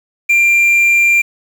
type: tone with quantisation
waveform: triangle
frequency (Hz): 2379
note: D7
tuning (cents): +22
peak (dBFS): -6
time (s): 0.29-1.22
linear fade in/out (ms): 10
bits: 6
effects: none